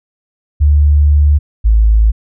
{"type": "tone pair in turn", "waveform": "sine", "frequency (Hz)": [73.42, 54.21], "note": ["D2", "A1"], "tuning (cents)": [0, -25], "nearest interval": "perfect fourth", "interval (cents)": 525, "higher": "first", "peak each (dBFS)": -5, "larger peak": "neither", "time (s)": [[0.6, 1.39], [1.64, 2.12]], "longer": "first", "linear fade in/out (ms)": 20, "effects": []}